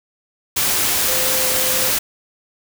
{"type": "tone in noise", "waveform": "sine", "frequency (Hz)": 517, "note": "C5", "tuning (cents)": -21, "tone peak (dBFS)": -26, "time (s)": [1.08, 1.91], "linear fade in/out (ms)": 10, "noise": "white", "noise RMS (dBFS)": -18, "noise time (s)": [0.56, 1.99], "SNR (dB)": -11, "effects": []}